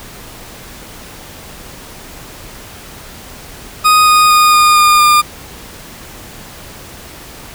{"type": "tone with pitch steps", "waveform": "40% pulse", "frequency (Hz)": [1245, 1237.1, 1229.3, 1221.5, 1213.8, 1206.1], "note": ["D#6", "D#6", "D#6", "D#6", "D#6", "D6"], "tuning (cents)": [1, -10, -21, -32, -43, 46], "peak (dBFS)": -5, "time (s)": [3.84, 5.22], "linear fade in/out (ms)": 20, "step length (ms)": 230, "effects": ["pink hiss -33 dBFS RMS until 7.54 s"]}